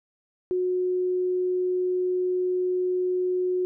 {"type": "tone", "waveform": "sine", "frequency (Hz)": 364.7, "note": "F#4", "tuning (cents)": -25, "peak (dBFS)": -22, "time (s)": [0.51, 3.65], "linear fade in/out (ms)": 0, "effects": []}